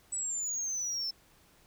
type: exponential sweep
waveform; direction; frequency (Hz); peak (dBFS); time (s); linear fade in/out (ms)
sine; down; 7980 to 5274; -29; 0.12-1.11; 10
effects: tanh soft clip ceiling -31 dBFS + pink hiss -63 dBFS RMS until 1.66 s